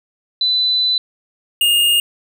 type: tone pair in turn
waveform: sine / square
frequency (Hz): 4000 / 2834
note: B7 / F7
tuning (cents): +21 / +25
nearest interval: tritone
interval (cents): 596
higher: first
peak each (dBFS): -13 / -12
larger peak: second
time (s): 0.41-0.98 / 1.61-2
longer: first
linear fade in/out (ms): 2
effects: none